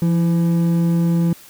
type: tone pair together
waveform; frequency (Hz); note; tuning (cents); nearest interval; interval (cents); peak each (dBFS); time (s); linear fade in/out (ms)
triangle; 169.8 / 330.5; F3 / E4; -48 / +5; octave; 1153; -12 / -24; 0.02-1.33; 2
effects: white hiss -44 dBFS RMS until 1.49 s